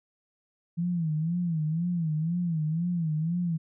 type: tone with vibrato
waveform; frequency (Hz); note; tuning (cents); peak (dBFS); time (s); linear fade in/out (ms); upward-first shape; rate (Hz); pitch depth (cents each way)
sine; 164.81; E3; 0; -25; 0.77-3.58; 20; sine; 2; 130
effects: none